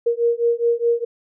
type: beating tone pair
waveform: sine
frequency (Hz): 467.4 / 472.2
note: A#4 / A#4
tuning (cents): +5 / +22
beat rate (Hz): 4.8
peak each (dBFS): -19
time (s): 0.06-1.05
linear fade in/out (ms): 10
effects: none